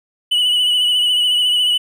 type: tone with vibrato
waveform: triangle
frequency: 2960 Hz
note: F#7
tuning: in tune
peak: -11 dBFS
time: 0.31-1.78 s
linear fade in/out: 10 ms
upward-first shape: sine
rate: 14 Hz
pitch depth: 37 cents each way
effects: none